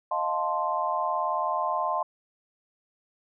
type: chord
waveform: sine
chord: F dominant seventh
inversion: third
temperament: equal with one note detuned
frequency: 622.3 / 700.9 / 880 / 1046.5 Hz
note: Eb5 / F5 / A5 / C6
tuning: 0 / +6 / 0 / 0 cents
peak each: -32 / -31 / -31 / -28 dBFS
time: 0.11-2.03 s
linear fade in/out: 5 ms
effects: none